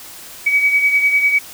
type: beating tone pair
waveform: sine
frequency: 2269 / 2279 Hz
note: C#7 / C#7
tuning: +40 / +47 cents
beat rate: 10 Hz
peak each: -12 / -20 dBFS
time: 0.46-1.39 s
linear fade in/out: 10 ms
effects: white hiss -36 dBFS RMS until 1.53 s